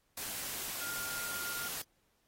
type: tone in noise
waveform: sine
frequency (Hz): 1408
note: F6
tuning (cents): +14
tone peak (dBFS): -41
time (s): 0.81-1.68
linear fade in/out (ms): 5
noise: white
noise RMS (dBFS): -40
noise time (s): 0.17-1.82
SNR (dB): -4
effects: pink hiss -75 dBFS RMS until 2.27 s + AAC 48 kbps